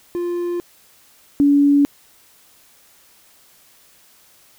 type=tone pair in turn; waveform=triangle / sine; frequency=349.2 / 285.1 Hz; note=F4 / C#4; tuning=0 / +49 cents; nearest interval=major third; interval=351 cents; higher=first; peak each=-18 / -10 dBFS; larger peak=second; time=0.15-0.6 / 1.4-1.85 s; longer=neither; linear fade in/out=0 ms; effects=white hiss -52 dBFS RMS until 4.58 s